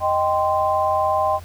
sine chord, C minor, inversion first, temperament equal with one note detuned, 622.3 / 784 / 1039.3 Hz, Eb5 / G5 / C6, 0 / 0 / -12 cents, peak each -21 dBFS, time 0-1.4 s, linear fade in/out 50 ms, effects added 87 Hz sine -36 dBFS peak until 1.44 s + pink hiss -46 dBFS RMS until 1.44 s

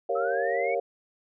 sine chord, G half-diminished seventh, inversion none, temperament equal, 392 / 466.2 / 554.4 / 698.5 Hz, G4 / Bb4 / Db5 / F5, 0 / 0 / 0 / 0 cents, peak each -33 / -29 / -29 / -30 dBFS, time 0.09-0.8 s, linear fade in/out 5 ms
sine linear sweep, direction up, 1269 to 2278 Hz, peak -32 dBFS, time 0.15-0.75 s, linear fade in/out 10 ms
effects none

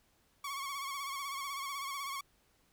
sawtooth tone with vibrato, 1108.7 Hz, C#6, in tune, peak -34 dBFS, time 0.44-2.21 s, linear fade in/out 5 ms, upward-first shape sine, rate 16 Hz, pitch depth 58 cents each way, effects pink hiss -71 dBFS RMS until 2.72 s

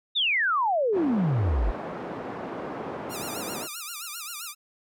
sine exponential sweep, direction down, 3791 to 43.88 Hz, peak -21 dBFS, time 0.15-1.72 s, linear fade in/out 20 ms
pink band-pass noise, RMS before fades -35 dBFS, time 0.92-3.68 s, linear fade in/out 50 ms, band 240 to 1000 Hz, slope 12 dB/octave
5% pulse tone with vibrato, 1291 Hz, E6, 37 cents flat, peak -23 dBFS, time 3.09-4.55 s, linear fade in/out 50 ms, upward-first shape sine, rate 7.6 Hz, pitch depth 170 cents each way
effects none

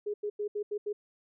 sine tone bursts at uneven times, 415.3 Hz, G#4, in tune, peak -30 dBFS, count 6, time 0.06-0.14 / 0.23-0.3 / 0.39-0.48 / 0.55-0.63 / 0.71-0.78 / 0.86-0.93 s, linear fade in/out 10 ms, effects none

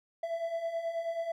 triangle beating tone pair, 659.3 / 668.6 Hz, E5 / E5, 0 / +24 cents, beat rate 9.3 Hz, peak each -37 / -31 dBFS, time 0.23-1.32 s, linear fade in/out 5 ms, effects none

